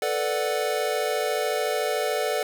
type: chord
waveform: square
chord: B minor seventh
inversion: third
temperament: equal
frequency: 440 / 493.9 / 587.3 / 740 Hz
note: A4 / B4 / D5 / F#5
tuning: 0 / 0 / 0 / 0 cents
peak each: -29 / -31 / -29 / -31 dBFS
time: 0.02-2.43 s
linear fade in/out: 2 ms
effects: none